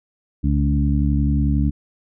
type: harmonic tone with a mistuned harmonic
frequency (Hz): 71.2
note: C#2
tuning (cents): +47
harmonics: 1 / 2 / 3 / 4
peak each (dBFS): -18 / -21 / -23 / -24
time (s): 0.43-1.71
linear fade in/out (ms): 20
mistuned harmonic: 1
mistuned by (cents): -40
effects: none